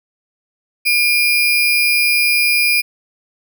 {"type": "tone with sample-and-hold", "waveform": "sine", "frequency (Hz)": 2400, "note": "D7", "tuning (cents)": 37, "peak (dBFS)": -11, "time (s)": [0.85, 2.82], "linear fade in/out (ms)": 20, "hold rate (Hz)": 7350, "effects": []}